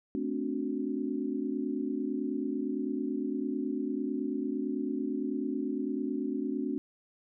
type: chord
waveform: sine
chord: D dominant seventh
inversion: second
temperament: equal with one note detuned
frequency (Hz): 220 / 261.6 / 290.6 / 370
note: A3 / C4 / D4 / F#4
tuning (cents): 0 / 0 / -18 / 0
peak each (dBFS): -37 / -34 / -34 / -38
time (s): 0.15-6.78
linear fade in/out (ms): 0
effects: none